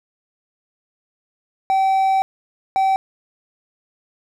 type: tone pair in turn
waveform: triangle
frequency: 770 / 770 Hz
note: G5 / G5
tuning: -31 / -31 cents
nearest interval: unison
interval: 0 cents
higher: neither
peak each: -12 dBFS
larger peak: neither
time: 1.7-2.22 / 2.76-2.96 s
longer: first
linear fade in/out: 0 ms
effects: none